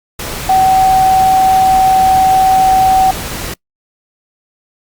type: tone in noise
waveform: sine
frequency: 759 Hz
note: F#5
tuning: 44 cents sharp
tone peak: -6 dBFS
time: 0.49-3.11 s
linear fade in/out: 5 ms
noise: pink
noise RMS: -22 dBFS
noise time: 0.19-3.54 s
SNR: +13 dB
effects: noise-tail reverb RT60 0.1 s tail -26 dB re dry + Opus 48 kbps